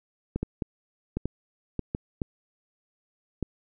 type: clicks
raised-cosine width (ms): 3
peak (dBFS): -15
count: 9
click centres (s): 0.36 / 0.43 / 0.622 / 1.17 / 1.256 / 1.793 / 1.949 / 2.218 / 3.427
effects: none